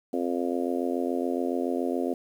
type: harmonic tone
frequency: 87.1 Hz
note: F2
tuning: 4 cents flat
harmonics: 3 / 4 / 5 / 6 / 7 / 8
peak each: -29 / -31 / -33 / -35 / -36 / -37 dBFS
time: 0.13-2.14 s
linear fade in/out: 5 ms
effects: 9-bit